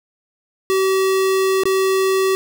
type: tone with dropouts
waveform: square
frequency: 382.2 Hz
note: G4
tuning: 44 cents flat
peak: -15 dBFS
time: 0.7-2.35 s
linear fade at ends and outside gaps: 0 ms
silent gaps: 1.635-1.655 s
effects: none